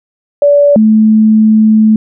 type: tone pair in turn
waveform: sine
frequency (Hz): 576 / 217.4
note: D5 / A3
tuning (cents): -34 / -21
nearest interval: octave + perfect fourth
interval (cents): 1687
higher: first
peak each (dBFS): -3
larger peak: neither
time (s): 0.42-0.76 / 0.76-1.96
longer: second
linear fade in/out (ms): 2
effects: none